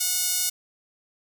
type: tone with high-pass filter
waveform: sawtooth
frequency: 728 Hz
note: F#5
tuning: 28 cents flat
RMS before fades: -25 dBFS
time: 0-0.5 s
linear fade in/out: 10 ms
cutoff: 6100 Hz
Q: 0.89
effects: none

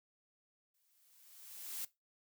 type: noise with exponential growth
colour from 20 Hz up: blue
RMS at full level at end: -40 dBFS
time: 0.74-1.85 s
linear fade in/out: 5 ms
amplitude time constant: 240 ms
effects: noise-tail reverb RT60 0.2 s tail -19 dB re dry

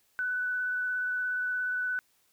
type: tone with vibrato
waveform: sine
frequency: 1493 Hz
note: F#6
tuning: 15 cents sharp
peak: -28 dBFS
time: 0.19-1.99 s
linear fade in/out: 0 ms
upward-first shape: square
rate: 17 Hz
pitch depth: 9 cents each way
effects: white hiss -69 dBFS RMS until 2.32 s

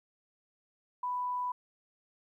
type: tone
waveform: sine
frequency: 991 Hz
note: B5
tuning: 6 cents sharp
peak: -31 dBFS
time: 1.03-1.52 s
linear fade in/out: 5 ms
effects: 12-bit

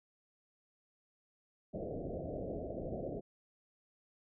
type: low-pass noise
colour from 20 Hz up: white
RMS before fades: -41 dBFS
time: 1.73-3.21 s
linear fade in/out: 20 ms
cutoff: 680 Hz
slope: 96 dB/octave
effects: none

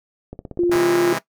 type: click train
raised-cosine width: 2 ms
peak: -19 dBFS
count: 8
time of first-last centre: 0.33-0.757 s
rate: 16.4 Hz
type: tone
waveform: sine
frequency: 349.2 Hz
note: F4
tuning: in tune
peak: -14 dBFS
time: 0.59-1.13 s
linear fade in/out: 2 ms
type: chord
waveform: 5% pulse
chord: C augmented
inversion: none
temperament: just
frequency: 130.81 / 163.52 / 204.4 Hz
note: C3 / E3 / G#3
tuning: 0 / -14 / -27 cents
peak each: -16 dBFS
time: 0.71-1.19 s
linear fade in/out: 10 ms
effects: noise-tail reverb RT60 0.1 s tail -17 dB re dry

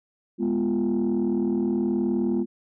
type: chord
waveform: sine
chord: F diminished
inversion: first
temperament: equal with one note detuned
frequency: 207.7 / 246.9 / 346.2 Hz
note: Ab3 / Cb4 / F4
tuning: 0 / 0 / -15 cents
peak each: -24 / -24 / -24 dBFS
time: 0.38-2.46 s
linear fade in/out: 50 ms
effects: tanh soft clip ceiling -17 dBFS

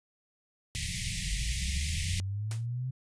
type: band-stop noise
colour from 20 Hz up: pink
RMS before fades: -34 dBFS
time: 0.75-2.2 s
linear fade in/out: 0 ms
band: 190 to 1900 Hz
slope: 96 dB/octave
type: linear sweep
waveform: sine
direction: up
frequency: 43.55 to 130.81 Hz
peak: -31 dBFS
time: 1.25-2.91 s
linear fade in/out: 10 ms
type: noise with exponential decay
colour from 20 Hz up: white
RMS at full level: -37 dBFS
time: 2.51-2.66 s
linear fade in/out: 2 ms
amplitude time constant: 32 ms
effects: resampled to 22050 Hz

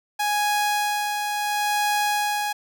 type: tone with tremolo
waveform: sawtooth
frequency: 830.6 Hz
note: G#5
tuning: in tune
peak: -16 dBFS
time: 0.19-2.53 s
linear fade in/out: 10 ms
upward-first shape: sine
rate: 0.72 Hz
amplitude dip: 40%
effects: none

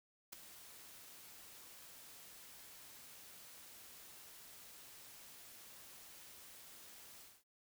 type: noise with ADSR envelope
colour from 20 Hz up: white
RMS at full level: -45 dBFS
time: 0.32-7.44 s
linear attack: 12 ms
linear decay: 4 ms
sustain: -12 dB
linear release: 230 ms
effects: none

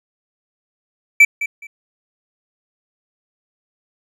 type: tone with echo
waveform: triangle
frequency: 2320 Hz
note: D7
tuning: 22 cents flat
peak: -3 dBFS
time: 1.2-1.25 s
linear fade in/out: 5 ms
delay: 210 ms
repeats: 2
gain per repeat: -14 dB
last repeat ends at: 1.67 s
effects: none

